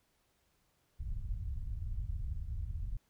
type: low-pass noise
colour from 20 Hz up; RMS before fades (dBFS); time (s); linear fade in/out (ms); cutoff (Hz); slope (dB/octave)
pink; -38; 0.99-2.97; 5; 100; 24
effects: pink hiss -75 dBFS RMS until 3.09 s